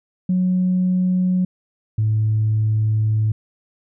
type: tone pair in turn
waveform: sine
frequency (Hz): 183.2 / 108.49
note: F#3 / A2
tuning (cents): -17 / -24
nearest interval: major sixth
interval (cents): 907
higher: first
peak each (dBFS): -14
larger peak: neither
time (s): 0.29-1.45 / 1.98-3.32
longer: second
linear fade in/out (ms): 5
effects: tanh soft clip ceiling -11 dBFS